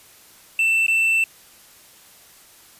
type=tone with dropouts; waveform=triangle; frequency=2670 Hz; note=E7; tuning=22 cents sharp; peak=-14 dBFS; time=0.59-1.24 s; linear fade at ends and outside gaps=2 ms; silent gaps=0.865-0.881 s; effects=white hiss -49 dBFS RMS until 2.79 s + resampled to 32000 Hz